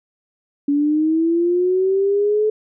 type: linear sweep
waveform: sine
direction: up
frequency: 282.6 to 432.4 Hz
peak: -14 dBFS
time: 0.68-2.5 s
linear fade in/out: 5 ms
effects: none